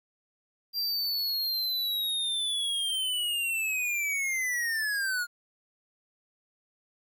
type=linear sweep; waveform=square; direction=down; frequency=4759 to 1415 Hz; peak=-28 dBFS; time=0.73-5.27 s; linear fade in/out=50 ms; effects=11-bit